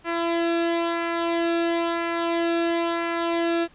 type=tone with flanger; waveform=sawtooth; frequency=337.2 Hz; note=E4; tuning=39 cents sharp; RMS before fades=-24 dBFS; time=0.04-3.68 s; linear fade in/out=50 ms; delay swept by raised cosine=0.26 to 0.98 ms; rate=0.99 Hz; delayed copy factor=-0.5; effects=pink hiss -55 dBFS RMS until 3.74 s + resampled to 8000 Hz